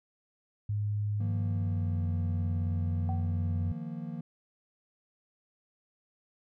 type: tone with pitch glide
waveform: sine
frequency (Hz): 103.9 to 91.5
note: G#2 to F#2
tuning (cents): +1 to -19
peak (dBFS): -28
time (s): 0.69-3.72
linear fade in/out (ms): 5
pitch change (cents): -220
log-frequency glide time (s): 1.17-2.08
type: chord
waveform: triangle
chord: Eb suspended second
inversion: none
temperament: equal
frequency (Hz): 155.56 / 174.61 / 233.1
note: Eb3 / F3 / Bb3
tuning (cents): 0 / 0 / 0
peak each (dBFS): -38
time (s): 1.2-4.21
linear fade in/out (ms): 5
type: tone with exponential decay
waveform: sine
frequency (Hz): 758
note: F#5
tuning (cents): +42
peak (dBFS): -35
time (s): 3.09-3.38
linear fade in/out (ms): 1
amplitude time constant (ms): 62
effects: none